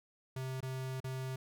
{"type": "tone with dropouts", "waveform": "square", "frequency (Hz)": 130.81, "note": "C3", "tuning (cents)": 0, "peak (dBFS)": -38, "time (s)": [0.36, 1.36], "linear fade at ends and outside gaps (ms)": 5, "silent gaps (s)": [[0.606, 0.627], [1.003, 1.042]], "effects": []}